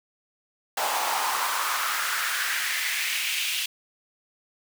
pink noise with high-pass filter sweep, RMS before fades -27 dBFS, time 0.77-3.66 s, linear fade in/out 5 ms, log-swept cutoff 750 to 2900 Hz, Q 2.9, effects none

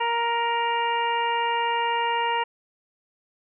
harmonic tone, 468 Hz, A#4, 7 cents sharp, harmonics 1 / 2 / 3 / 4 / 5 / 6, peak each -31 / -23 / -36 / -32 / -35 / -32 dBFS, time 0-2.44 s, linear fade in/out 10 ms, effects none

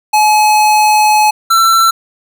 square tone pair in turn, 851 / 1343.5 Hz, G#5 / E6, +42 / +33 cents, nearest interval minor sixth, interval 791 cents, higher second, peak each -7 dBFS, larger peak neither, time 0.13-1.31 / 1.5-1.91 s, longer first, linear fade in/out 10 ms, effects none

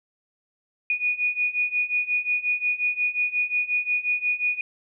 sine beating tone pair, 2460 / 2465.6 Hz, D#7 / D#7, -20 / -16 cents, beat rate 5.6 Hz, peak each -26 / -24 dBFS, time 0.9-4.61 s, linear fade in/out 2 ms, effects none

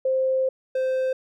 sine / triangle tone pair in turn, 524 / 520.1 Hz, C5 / C5, +2 / -10 cents, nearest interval unison, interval 12 cents, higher first, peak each -19 dBFS, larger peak neither, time 0.05-0.49 / 0.75-1.13 s, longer first, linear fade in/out 5 ms, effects none

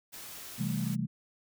white noise, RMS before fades -45 dBFS, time 0.12-0.96 s, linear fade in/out 20 ms
sine chord, A minor seventh, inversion first, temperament equal, 130.81 / 164.81 / 196 / 220 Hz, C3 / E3 / G3 / A3, 0 / 0 / 0 / 0 cents, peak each -35 dBFS, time 0.58-1.07 s, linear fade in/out 20 ms
effects none

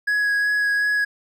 triangle tone with vibrato, 1668 Hz, G#6, 7 cents sharp, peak -16 dBFS, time 0.07-1.05 s, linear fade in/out 10 ms, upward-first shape sine, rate 2.7 Hz, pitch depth 11 cents each way, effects none

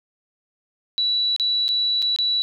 sine tone with dropouts, 3937 Hz, B7, 6 cents flat, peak -18 dBFS, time 0.98-2.42 s, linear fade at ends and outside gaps 0 ms, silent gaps 1.363-1.398 / 1.681-1.689 / 2.02-2.025 / 2.162-2.187 s, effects none

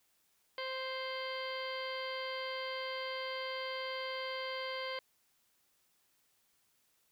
harmonic tone, 523.3 Hz, C5, in tune, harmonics 1 / 2 / 3 / 4 / 5 / 6 / 7 / 8 / 9, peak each -41 / -44 / -48 / -44 / -56 / -46 / -59 / -52 / -50 dBFS, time 0.58-4.99 s, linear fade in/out 2 ms, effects white hiss -74 dBFS RMS until 7.11 s

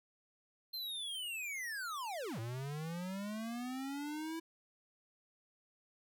square linear two-way sweep, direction down then up, 4186 to 110 to 330.9 Hz, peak -40 dBFS, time 0.73-4.4 s, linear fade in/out 10 ms, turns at 2.39 s, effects none

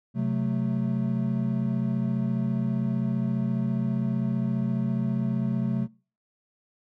triangle chord, F# diminished, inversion second, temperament equal, 130.81 / 185 / 220 Hz, C3 / F#3 / A3, 0 / 0 / 0 cents, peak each -26 / -27 / -26 dBFS, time 0.14-5.88 s, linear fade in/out 50 ms, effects noise-tail reverb RT60 0.4 s tail -25 dB re dry

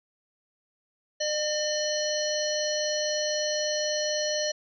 harmonic tone with a mistuned harmonic, 604 Hz, D5, 48 cents sharp, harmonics 1 / 3 / 5 / 7 / 9 / 10, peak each -28 / -36 / -37 / -32 / -41 / -34 dBFS, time 1.2-4.52 s, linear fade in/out 10 ms, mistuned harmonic 10, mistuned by -56 cents, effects none

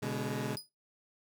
20% pulse chord, G# diminished, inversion first, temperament equal with one note detuned, 123.47 / 143.98 / 207.7 Hz, B2 / D3 / G#3, 0 / -34 / 0 cents, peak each -33 dBFS, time 0.02-0.56 s, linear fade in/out 10 ms
sawtooth tone with exponential decay, 4962 Hz, D#8, 6 cents flat, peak -32 dBFS, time 0.57-0.69 s, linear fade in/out 0 ms, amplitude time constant 25 ms
effects noise-tail reverb RT60 0.2 s tail -19 dB re dry

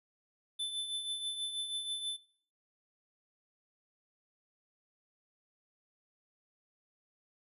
square tone with tremolo, 3520 Hz, A7, in tune, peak -33 dBFS, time 0.59-2.17 s, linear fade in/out 10 ms, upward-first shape triangle, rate 6.2 Hz, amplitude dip 55%, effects noise-tail reverb RT60 0.5 s tail -21 dB re dry + resampled to 32000 Hz

